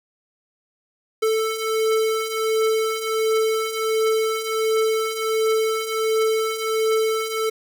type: beating tone pair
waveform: square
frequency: 440 / 441.4 Hz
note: A4 / A4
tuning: 0 / +5 cents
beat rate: 1.4 Hz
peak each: -26 / -21 dBFS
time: 1.22-7.5 s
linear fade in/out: 10 ms
effects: none